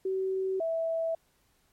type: tone pair in turn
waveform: sine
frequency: 380.3 / 655.7 Hz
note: F#4 / E5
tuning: +48 / -9 cents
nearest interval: major sixth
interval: 943 cents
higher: second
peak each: -27 dBFS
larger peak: neither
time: 0.05-0.6 / 0.6-1.15 s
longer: neither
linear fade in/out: 5 ms
effects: pink hiss -69 dBFS RMS until 1.72 s + MP3 64 kbps